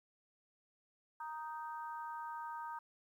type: harmonic tone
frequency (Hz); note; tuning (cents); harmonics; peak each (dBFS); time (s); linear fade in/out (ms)
311.1; D#4; 0; 3 / 4 / 5; -43 / -48 / -52; 1.2-2.79; 5
effects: 12-bit